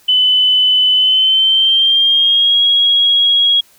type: tone with pitch glide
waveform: sine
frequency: 3013 to 3305 Hz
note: F#7 to G#7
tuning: +31 to -9 cents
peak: -8 dBFS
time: 0.08-3.61 s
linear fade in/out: 10 ms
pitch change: +160 cents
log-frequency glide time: 0.94-2.61 s
effects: white hiss -49 dBFS RMS until 3.78 s